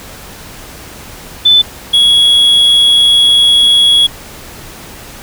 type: tone pair in turn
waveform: sine / triangle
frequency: 3510 / 3341 Hz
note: A7 / G#7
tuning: -5 / +10 cents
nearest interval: minor second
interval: 85 cents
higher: first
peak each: -3 dBFS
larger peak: neither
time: 1.45-1.62 / 1.93-4.07 s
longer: second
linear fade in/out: 10 ms
effects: pink hiss -31 dBFS RMS until 5.22 s